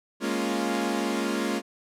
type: chord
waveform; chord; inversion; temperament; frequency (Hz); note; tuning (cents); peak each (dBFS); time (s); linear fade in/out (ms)
sawtooth; Bb minor seventh; third; equal; 207.7 / 233.1 / 277.2 / 349.2; Ab3 / Bb3 / Db4 / F4; 0 / 0 / 0 / 0; -27; 0.2-1.62; 50
effects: low-pass 11000 Hz 12 dB/octave